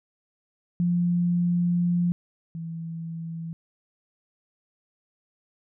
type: tone pair in turn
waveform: sine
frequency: 174.61 / 164.81 Hz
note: F3 / E3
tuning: 0 / 0 cents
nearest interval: minor second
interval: 100 cents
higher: first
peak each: -20 / -31 dBFS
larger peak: first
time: 0.8-2.12 / 2.55-3.53 s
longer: first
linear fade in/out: 0 ms
effects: none

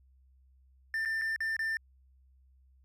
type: tone with dropouts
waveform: triangle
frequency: 1789 Hz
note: A6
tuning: 28 cents sharp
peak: -28 dBFS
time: 0.94-1.77 s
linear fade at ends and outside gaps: 1 ms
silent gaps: 1.051-1.057 / 1.214-1.218 / 1.362-1.405 / 1.566-1.592 s
effects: added 65 Hz sine -60 dBFS peak until 2.84 s

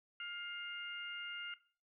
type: harmonic tone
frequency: 705 Hz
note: F5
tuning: 16 cents sharp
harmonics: 2 / 3 / 4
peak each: -46 / -49 / -45 dBFS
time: 0.2-1.54 s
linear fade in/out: 2 ms
effects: noise-tail reverb RT60 0.4 s tail -17 dB re dry

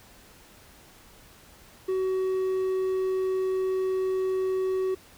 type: tone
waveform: triangle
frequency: 376.4 Hz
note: F#4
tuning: 30 cents sharp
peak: -22 dBFS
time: 1.88-4.95 s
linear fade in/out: 10 ms
effects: pink hiss -53 dBFS RMS until 5.17 s

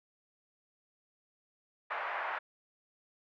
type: band-pass noise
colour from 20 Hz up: pink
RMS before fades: -37 dBFS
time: 1.9-2.39 s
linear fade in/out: 10 ms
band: 720 to 2000 Hz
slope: 24 dB/octave
effects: none

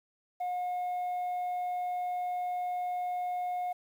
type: tone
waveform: sine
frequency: 720 Hz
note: F#5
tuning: 47 cents flat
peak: -28 dBFS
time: 0.4-3.73 s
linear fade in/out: 10 ms
effects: tanh soft clip ceiling -30 dBFS + 10-bit

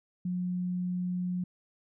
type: tone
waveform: sine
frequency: 180 Hz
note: F#3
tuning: 47 cents flat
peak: -29 dBFS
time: 0.25-1.44 s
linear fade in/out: 5 ms
effects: none

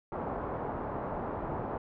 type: low-pass noise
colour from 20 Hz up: white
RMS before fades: -36 dBFS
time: 0.12-1.78 s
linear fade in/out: 2 ms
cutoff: 1000 Hz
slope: 24 dB/octave
effects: none

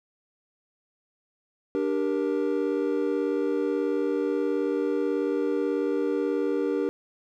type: chord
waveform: triangle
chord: G minor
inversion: second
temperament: just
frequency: 294 / 392 / 470.4 Hz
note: D4 / G4 / Bb4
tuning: +2 / 0 / +16 cents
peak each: -26 dBFS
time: 1.75-6.89 s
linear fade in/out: 0 ms
effects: none

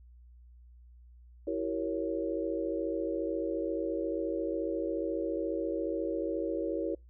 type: chord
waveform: sine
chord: E diminished seventh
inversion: none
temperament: equal with one note detuned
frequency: 329.6 / 383.9 / 466.2 / 554.4 Hz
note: E4 / G4 / Bb4 / Db5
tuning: 0 / -36 / 0 / 0 cents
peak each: -34 / -37 / -36 / -36 dBFS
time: 1.47-6.95 s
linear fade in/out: 5 ms
effects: noise-tail reverb RT60 0.2 s tail -26 dB re dry + added 60 Hz sine -52 dBFS peak until 7.09 s

